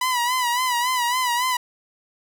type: tone with vibrato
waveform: sawtooth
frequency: 987.8 Hz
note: B5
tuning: in tune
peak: -16 dBFS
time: 0.01-1.57 s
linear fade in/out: 5 ms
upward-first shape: sine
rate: 3.6 Hz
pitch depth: 72 cents each way
effects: none